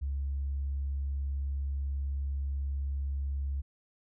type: tone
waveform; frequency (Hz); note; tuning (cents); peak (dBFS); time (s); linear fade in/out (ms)
sine; 69.3; C#2; 0; -29; 0.01-3.62; 20
effects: tanh soft clip ceiling -26 dBFS